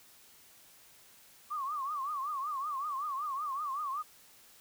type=tone with vibrato; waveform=sine; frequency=1142 Hz; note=D6; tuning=49 cents flat; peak=-33 dBFS; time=1.5-4.03 s; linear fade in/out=20 ms; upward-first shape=triangle; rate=5.3 Hz; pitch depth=170 cents each way; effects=white hiss -59 dBFS RMS until 4.6 s